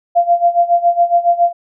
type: tone with tremolo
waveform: sine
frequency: 692 Hz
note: F5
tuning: 16 cents flat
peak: -6 dBFS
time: 0.15-1.53 s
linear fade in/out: 20 ms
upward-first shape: sine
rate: 7.2 Hz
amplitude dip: 85%
effects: none